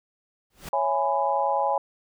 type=noise with exponential growth; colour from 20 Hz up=pink; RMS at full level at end=-33 dBFS; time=0.5-0.69 s; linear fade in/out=5 ms; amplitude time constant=40 ms
type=chord; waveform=sine; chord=C# minor seventh; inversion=none; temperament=just; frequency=554.4 / 665.2 / 831.5 / 997.9 Hz; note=C#5 / E5 / G#5 / B5; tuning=0 / +16 / +2 / +18 cents; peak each=-27 / -30 / -24 / -28 dBFS; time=0.73-1.78 s; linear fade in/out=2 ms
effects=none